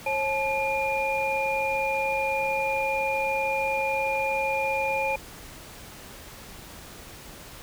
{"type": "tone cluster", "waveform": "sine", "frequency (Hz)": [540, 863, 2414], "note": ["C#5", "A5", "D7"], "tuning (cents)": [-45, -34, 47], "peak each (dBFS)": -28, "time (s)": [0.06, 5.16], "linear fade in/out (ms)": 5, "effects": ["pink hiss -44 dBFS RMS until 7.62 s"]}